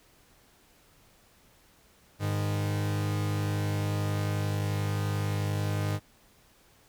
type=tone pair together; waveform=45% pulse; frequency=102.51 / 153.9 Hz; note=G#2 / D#3; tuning=-22 / -19 cents; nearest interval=perfect fifth; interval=703 cents; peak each=-28 / -34 dBFS; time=2.19-6 s; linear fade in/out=50 ms; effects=pink hiss -61 dBFS RMS until 6.88 s